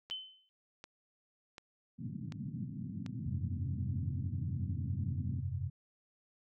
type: click train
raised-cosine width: 0.2 ms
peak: -30 dBFS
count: 5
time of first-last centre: 0.1-3.063 s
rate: 1.35 Hz
type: tone with exponential decay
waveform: sine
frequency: 3055 Hz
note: G7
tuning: 45 cents flat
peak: -34 dBFS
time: 0.11-0.49 s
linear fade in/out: 0 ms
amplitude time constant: 81 ms
type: band-pass noise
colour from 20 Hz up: pink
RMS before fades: -42 dBFS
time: 1.98-5.41 s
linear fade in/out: 20 ms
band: 100 to 260 Hz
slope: 48 dB/octave
type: chord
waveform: sine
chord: F suspended second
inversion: none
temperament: just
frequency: 87.31 / 98.22 / 130.96 Hz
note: F2 / G2 / C3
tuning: 0 / +4 / +2 cents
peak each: -39 dBFS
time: 3.26-5.7 s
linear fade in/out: 5 ms
effects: none